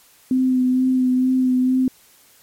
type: tone with vibrato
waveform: sine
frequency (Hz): 256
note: C4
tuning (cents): -38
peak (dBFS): -14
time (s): 0.31-1.88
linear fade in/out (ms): 2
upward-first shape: sine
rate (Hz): 2.2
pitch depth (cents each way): 19
effects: white hiss -52 dBFS RMS until 2.42 s + MP3 64 kbps